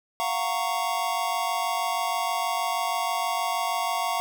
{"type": "chord", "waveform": "square", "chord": "Gb major seventh", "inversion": "third", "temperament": "just", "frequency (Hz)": [693.7, 740, 925, 1110], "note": ["F5", "Gb5", "Bb5", "Db6"], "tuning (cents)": [-12, 0, -14, 2], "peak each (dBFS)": [-31, -32, -31, -31], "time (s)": [0.2, 4.2], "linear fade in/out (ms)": 0, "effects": []}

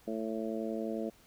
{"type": "harmonic tone", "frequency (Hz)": 111, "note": "A2", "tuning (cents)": 16, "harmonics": [2, 3, 4, 5, 6], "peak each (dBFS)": [-37, -39, -40, -41, -42], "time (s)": [0.07, 1.1], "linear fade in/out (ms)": 10, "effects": ["pink hiss -62 dBFS RMS until 1.26 s"]}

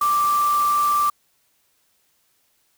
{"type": "tone in noise", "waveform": "sine", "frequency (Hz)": 1174.7, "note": "D6", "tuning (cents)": 0, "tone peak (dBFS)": -16, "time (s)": [0.01, 1.1], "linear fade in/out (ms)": 5, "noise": "white", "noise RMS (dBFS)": -33, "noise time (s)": [0.01, 1.1], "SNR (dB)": 14, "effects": ["white hiss -65 dBFS RMS until 2.77 s"]}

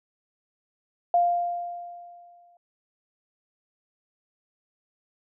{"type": "tone with exponential decay", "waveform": "sine", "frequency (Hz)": 698.5, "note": "F5", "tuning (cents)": 0, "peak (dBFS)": -16, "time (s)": [1.14, 2.57], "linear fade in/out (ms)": 2, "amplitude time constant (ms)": 310, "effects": []}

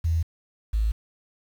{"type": "tone pair in turn", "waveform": "sine", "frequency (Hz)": [82, 54.04], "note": ["E2", "A1"], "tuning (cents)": [-9, -30], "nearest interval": "perfect fifth", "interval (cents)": 721, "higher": "first", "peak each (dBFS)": -20, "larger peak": "neither", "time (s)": [[0.04, 0.23], [0.73, 0.92]], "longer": "neither", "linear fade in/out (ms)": 10, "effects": ["8-bit"]}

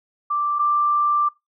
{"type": "tone pair in turn", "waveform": "sine", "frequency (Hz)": [1174.7, 1179.1], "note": ["D6", "D6"], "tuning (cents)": [0, 7], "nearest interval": "unison", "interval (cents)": 7, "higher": "second", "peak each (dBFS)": [-19, -16], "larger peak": "second", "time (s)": [[0.3, 0.59], [0.59, 1.29]], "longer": "second", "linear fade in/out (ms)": 10, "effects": ["noise-tail reverb RT60 0.2 s tail -22 dB re dry"]}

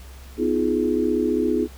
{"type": "chord", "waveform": "sine", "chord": "F half-diminished seventh", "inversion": "second", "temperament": "just", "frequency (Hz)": [251.4, 314.3, 349.2, 419.1], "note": ["Cb4", "Eb4", "F4", "Ab4"], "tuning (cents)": [31, 18, 0, 16], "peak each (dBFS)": -24, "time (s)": [0.37, 1.68], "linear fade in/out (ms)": 50, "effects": ["added 66 Hz sine -39 dBFS peak until 1.77 s", "pink hiss -48 dBFS RMS until 1.77 s"]}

